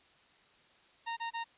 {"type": "tone bursts", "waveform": "sawtooth", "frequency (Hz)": 924, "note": "A#5", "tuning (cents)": -16, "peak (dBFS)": -31, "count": 3, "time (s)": [1.06, 1.444], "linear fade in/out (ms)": 20, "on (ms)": 110, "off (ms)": 27, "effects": ["white hiss -64 dBFS RMS until 1.57 s", "resampled to 8000 Hz"]}